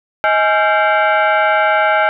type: tone with frequency modulation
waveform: sine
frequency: 102.1 Hz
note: G#2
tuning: 29 cents flat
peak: -10 dBFS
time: 0.24-2.09 s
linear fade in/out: 0 ms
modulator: 733 Hz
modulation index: 2.4
effects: none